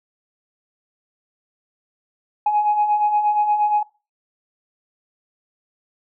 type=beating tone pair; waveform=sine; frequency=830.6 / 839.1 Hz; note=G#5 / G#5; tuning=0 / +18 cents; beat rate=8.5 Hz; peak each=-23 / -15 dBFS; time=2.46-3.83 s; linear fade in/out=5 ms; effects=noise-tail reverb RT60 0.3 s tail -21 dB re dry + tanh soft clip ceiling -10 dBFS